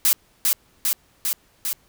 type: noise with echo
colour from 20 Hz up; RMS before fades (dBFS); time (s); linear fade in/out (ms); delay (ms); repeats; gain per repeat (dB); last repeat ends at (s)
blue; -17; 0.05-0.13; 0; 400; 4; -2; 1.73
effects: pink hiss -59 dBFS RMS until 1.88 s